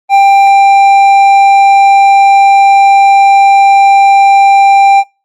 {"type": "tone with hard clipping", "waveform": "sine", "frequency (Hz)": 791, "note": "G5", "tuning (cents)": 15, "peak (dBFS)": -3, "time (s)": [0.09, 5.04], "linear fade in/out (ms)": 50, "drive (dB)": 6, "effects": ["noise-tail reverb RT60 0.3 s tail -26 dB re dry", "Opus 24 kbps"]}